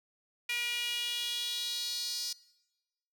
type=tone with high-pass filter sweep; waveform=sawtooth; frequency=479.8 Hz; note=A#4; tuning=50 cents sharp; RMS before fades=-35 dBFS; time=0.49-2.33 s; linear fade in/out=5 ms; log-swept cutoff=2400 to 4900 Hz; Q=4.5; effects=noise-tail reverb RT60 1.0 s tail -22 dB re dry